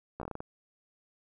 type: slowing click train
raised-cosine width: 1 ms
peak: -24 dBFS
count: 8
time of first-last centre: 0.2-0.405 s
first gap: 14 ms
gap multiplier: 1.24
effects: 11-bit